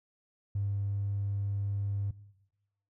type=tone with tanh clipping; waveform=triangle; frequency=100.3 Hz; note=G2; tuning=40 cents sharp; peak=-28 dBFS; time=0.55-2.11 s; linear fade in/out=5 ms; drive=1 dB; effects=noise-tail reverb RT60 1.0 s tail -20 dB re dry